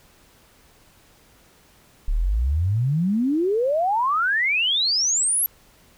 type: exponential sweep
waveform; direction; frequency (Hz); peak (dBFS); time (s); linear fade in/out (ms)
sine; up; 33.87 to 11880; -18; 2.08-5.46; 0
effects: pink hiss -55 dBFS RMS until 5.97 s